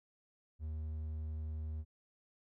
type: tone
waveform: triangle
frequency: 77.78 Hz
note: D#2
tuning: in tune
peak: -36 dBFS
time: 0.59-1.85 s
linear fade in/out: 50 ms
effects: none